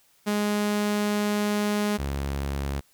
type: tone pair in turn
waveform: sawtooth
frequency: 207.7 / 69.49 Hz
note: G#3 / C#2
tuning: 0 / +5 cents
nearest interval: octave + perfect fifth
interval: 1895 cents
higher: first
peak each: -19 / -23 dBFS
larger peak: first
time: 0.26-1.98 / 1.98-2.81 s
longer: first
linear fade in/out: 20 ms
effects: white hiss -62 dBFS RMS until 2.93 s